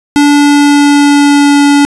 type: tone with pitch glide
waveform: square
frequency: 289.5 to 286 Hz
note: D4 to D4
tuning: -25 to -46 cents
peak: -4 dBFS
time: 0.16-1.85 s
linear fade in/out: 0 ms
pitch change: -21 cents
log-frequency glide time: 0.27-1.61 s
effects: resampled to 24000 Hz + 7-bit